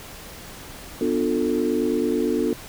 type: chord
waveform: sine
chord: B half-diminished seventh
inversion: none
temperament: just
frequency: 246.9 / 296.3 / 355.6 / 444.5 Hz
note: B3 / D4 / F4 / A4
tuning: 0 / +15 / +31 / +18 cents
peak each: -25 dBFS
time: 1.01-2.53 s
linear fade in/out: 2 ms
effects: pink hiss -40 dBFS RMS until 2.68 s